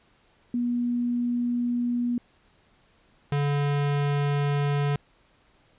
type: tone pair in turn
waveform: sine / square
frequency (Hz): 241.5 / 143.6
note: B3 / D3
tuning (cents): -39 / -39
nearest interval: major sixth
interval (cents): 900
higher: first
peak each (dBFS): -23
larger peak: neither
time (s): 0.54-2.18 / 3.32-4.96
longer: neither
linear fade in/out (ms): 2
effects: pink hiss -62 dBFS RMS until 5.78 s + resampled to 8000 Hz